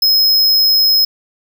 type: tone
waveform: square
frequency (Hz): 5130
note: E8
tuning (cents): -48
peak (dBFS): -9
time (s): 0.02-1.05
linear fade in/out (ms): 5
effects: 8-bit